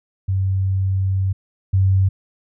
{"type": "tone pair in turn", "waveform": "sine", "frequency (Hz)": [95.6, 95.6], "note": ["G2", "G2"], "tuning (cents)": [-43, -43], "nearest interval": "unison", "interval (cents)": 0, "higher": "neither", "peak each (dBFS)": [-16, -12], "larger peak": "second", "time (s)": [[0.28, 1.33], [1.73, 2.09]], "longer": "first", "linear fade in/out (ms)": 10, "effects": []}